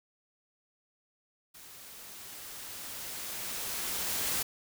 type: noise with level ramp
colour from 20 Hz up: white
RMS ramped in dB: -51 to -31 dBFS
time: 1.54-4.43 s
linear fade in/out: 10 ms
effects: none